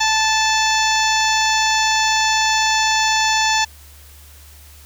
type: harmonic tone with a mistuned harmonic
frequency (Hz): 876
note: A5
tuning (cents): -8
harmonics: 1 / 2 / 3 / 4 / 5 / 6 / 7 / 8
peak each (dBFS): -18 / -21 / -23 / -24 / -25 / -26 / -26 / -27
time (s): 0-3.65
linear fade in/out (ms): 10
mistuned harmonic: 6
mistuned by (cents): +30
effects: added 73 Hz sine -42 dBFS peak until 4.85 s + white hiss -46 dBFS RMS until 4.85 s